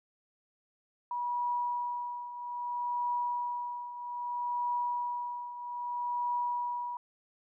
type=tone with tremolo; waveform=sine; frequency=969 Hz; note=B5; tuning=33 cents flat; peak=-28 dBFS; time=1.11-6.97 s; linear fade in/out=2 ms; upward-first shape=triangle; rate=0.62 Hz; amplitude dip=75%; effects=none